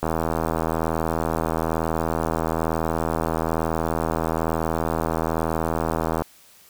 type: click train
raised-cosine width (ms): 1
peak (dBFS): -9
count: 503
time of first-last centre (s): 0.03-6.22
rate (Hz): 81.1
effects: white hiss -52 dBFS RMS until 6.69 s